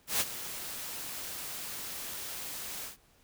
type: noise with ADSR envelope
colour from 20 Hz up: white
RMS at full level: -27 dBFS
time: 0.07-2.97 s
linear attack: 130 ms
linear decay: 41 ms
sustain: -13 dB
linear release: 130 ms
effects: pink hiss -65 dBFS RMS until 3.23 s